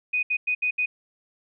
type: tone bursts at uneven times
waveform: sine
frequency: 2489 Hz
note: D#7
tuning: in tune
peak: -21 dBFS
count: 5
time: 0.13-0.23 / 0.3-0.37 / 0.47-0.55 / 0.62-0.71 / 0.78-0.86 s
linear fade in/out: 10 ms
effects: none